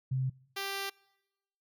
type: tone pair in turn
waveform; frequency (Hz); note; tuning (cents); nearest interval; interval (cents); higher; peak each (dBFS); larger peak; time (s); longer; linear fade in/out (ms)
sine / 5% pulse; 130.81 / 393.8; C3 / G4; 0 / +8; octave + perfect fifth; 1908; second; -28 / -23; second; 0.11-0.3 / 0.56-0.9; second; 10
effects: noise-tail reverb RT60 1.0 s tail -26 dB re dry